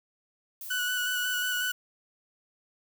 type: noise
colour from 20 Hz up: violet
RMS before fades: -40 dBFS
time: 0.61-1.72 s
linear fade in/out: 2 ms
type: tone with vibrato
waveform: 30% pulse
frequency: 1480 Hz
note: F#6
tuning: in tune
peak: -25 dBFS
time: 0.7-1.72 s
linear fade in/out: 10 ms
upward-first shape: square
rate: 5.5 Hz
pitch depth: 14 cents each way
effects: none